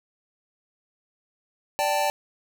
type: chord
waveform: square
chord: D suspended fourth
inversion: none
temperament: just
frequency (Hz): 587.3 / 783.1 / 881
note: D5 / G5 / A5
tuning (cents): 0 / -2 / +2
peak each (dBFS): -27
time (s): 1.79-2.1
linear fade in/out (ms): 0
effects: none